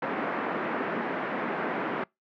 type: band-pass noise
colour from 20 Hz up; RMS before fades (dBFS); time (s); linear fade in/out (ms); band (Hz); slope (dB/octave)
pink; -31; 0.02-2.04; 5; 220 to 2000; 24
effects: noise-tail reverb RT60 0.2 s tail -26 dB re dry